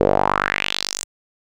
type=tone with band-pass filter sweep; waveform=sawtooth; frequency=49 Hz; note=G1; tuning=in tune; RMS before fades=-20 dBFS; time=0-1.04 s; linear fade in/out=10 ms; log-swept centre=440 to 8100 Hz; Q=3.5; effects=none